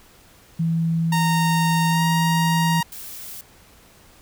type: tone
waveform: sine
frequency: 164.81 Hz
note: E3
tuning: in tune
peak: -18 dBFS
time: 0.59-2.81 s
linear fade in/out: 10 ms
type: tone with pitch glide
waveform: sawtooth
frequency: 925 to 939.5 Hz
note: A#5 to A#5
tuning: -14 to +13 cents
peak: -17 dBFS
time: 1.12-2.83 s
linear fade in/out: 5 ms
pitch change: +27 cents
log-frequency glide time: 1.9-2.02 s
type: noise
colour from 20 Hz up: blue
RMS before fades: -36 dBFS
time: 2.92-3.41 s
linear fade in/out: 2 ms
effects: pink hiss -51 dBFS RMS until 4.21 s